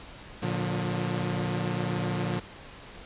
sawtooth chord, Bb major, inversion none, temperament equal with one note detuned, 116.54 / 146.83 / 178.59 Hz, Bb2 / D3 / F3, 0 / 0 / +39 cents, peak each -28 / -29 / -27 dBFS, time 0.42-2.4 s, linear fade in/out 10 ms, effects pink hiss -46 dBFS RMS until 3.05 s + resampled to 8000 Hz

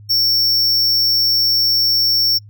square tone, 5460 Hz, F8, 40 cents flat, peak -13 dBFS, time 0.09-2.39 s, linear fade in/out 20 ms, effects noise-tail reverb RT60 0.1 s tail -24 dB re dry + added 104 Hz sine -37 dBFS peak until 2.49 s

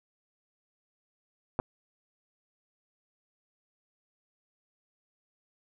clicks, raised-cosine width 1 ms, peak -15 dBFS, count 2, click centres 1.591 / 1.599 s, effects none

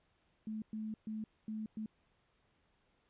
sine tone bursts at uneven times, 216.9 Hz, A3, 25 cents flat, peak -38 dBFS, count 5, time 0.47-0.62 / 0.73-0.94 / 1.07-1.24 / 1.48-1.66 / 1.77-1.86 s, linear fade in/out 2 ms, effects pink hiss -75 dBFS RMS until 3.09 s + resampled to 8000 Hz

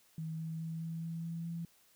sine tone with pitch steps, 160 / 161.3 / 162.61 / 163.93 / 165.26 / 166.6 / 167.95 Hz, D#3 / E3 / E3 / E3 / E3 / E3 / E3, +49 / -37 / -23 / -9 / +5 / +19 / +33 cents, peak -37 dBFS, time 0.18-1.65 s, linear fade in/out 2 ms, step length 210 ms, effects white hiss -67 dBFS RMS until 1.95 s

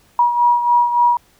sine beating tone pair, 960 / 963.5 Hz, B5 / B5, -49 / -43 cents, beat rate 3.5 Hz, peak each -12 / -19 dBFS, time 0.19-1.17 s, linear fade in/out 2 ms, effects pink hiss -54 dBFS RMS until 1.39 s

